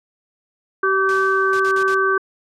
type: harmonic tone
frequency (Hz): 385.3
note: G4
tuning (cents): -30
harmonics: 1 / 3 / 4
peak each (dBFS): -19 / -19 / -19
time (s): 0.83-2.18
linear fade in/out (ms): 5
type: noise with exponential decay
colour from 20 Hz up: white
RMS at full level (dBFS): -31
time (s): 1.09-1.92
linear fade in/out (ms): 0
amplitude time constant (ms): 180
type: noise bursts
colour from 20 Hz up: white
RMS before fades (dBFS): -31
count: 4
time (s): 1.53-1.944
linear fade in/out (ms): 0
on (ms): 66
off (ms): 50
effects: low-pass 6000 Hz 12 dB/octave